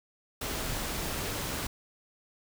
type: noise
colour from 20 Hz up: pink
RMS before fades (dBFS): -34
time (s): 0.41-1.67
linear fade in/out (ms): 5
effects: none